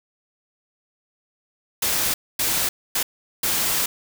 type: noise bursts at uneven times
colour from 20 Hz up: white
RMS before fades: -22 dBFS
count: 4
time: 1.82-2.14 / 2.39-2.69 / 2.95-3.03 / 3.43-3.86 s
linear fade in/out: 5 ms
effects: none